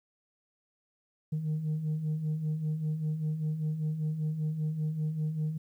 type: beating tone pair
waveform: sine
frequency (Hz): 150.7 / 155.8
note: D3 / D#3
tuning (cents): +45 / +3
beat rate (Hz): 5.1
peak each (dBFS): -35 / -28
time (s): 1.32-5.58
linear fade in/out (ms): 10
effects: tanh soft clip ceiling -26 dBFS + 11-bit